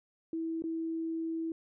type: tone with dropouts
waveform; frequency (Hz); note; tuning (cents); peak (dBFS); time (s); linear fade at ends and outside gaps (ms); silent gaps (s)
sine; 326.4; E4; -17; -32; 0.33-1.52; 2; 0.622-0.639
effects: none